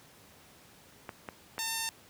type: clicks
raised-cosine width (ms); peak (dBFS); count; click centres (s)
0.5; -23; 3; 1.092 / 1.288 / 1.581
type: tone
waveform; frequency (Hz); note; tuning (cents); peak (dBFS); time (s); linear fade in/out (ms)
5% pulse; 903; A5; +45; -20; 1.59-1.89; 0
effects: pink hiss -57 dBFS RMS until 2.09 s + high-pass 80 Hz 12 dB/octave